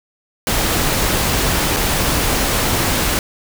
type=noise with dropouts; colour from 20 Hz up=pink; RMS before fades=-17 dBFS; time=0.47-3.19 s; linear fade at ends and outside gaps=1 ms; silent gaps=1.764-1.768 s; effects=none